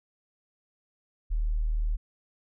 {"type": "tone", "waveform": "sine", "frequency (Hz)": 38.67, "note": "D#1", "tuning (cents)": -10, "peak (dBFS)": -24, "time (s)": [1.3, 1.97], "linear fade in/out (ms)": 20, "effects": []}